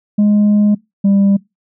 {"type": "tone pair in turn", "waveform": "sine", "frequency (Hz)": [207.7, 198.4], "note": ["G#3", "G3"], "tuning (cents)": [0, 21], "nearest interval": "minor second", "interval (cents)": 79, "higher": "first", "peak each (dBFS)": -5, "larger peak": "neither", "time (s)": [[0.18, 0.75], [1.04, 1.37]], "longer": "first", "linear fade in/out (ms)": 10, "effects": ["noise-tail reverb RT60 0.2 s tail -24 dB re dry", "tanh soft clip ceiling -7 dBFS"]}